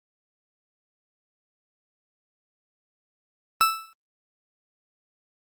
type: tone with exponential decay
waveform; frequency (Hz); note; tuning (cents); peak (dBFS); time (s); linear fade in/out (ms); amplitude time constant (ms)
40% pulse; 1318.5; E6; 0; -12; 3.61-3.93; 0; 68
effects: Opus 24 kbps